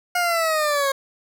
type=linear sweep; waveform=20% pulse; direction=down; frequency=718 to 540 Hz; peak=-14 dBFS; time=0.15-0.92 s; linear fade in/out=5 ms; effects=none